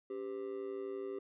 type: tone with amplitude modulation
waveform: triangle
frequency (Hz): 394.3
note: G4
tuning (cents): +10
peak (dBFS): -33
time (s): 0.1-1.19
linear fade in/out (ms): 5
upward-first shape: sine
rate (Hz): 112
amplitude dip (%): 80
effects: resampled to 8000 Hz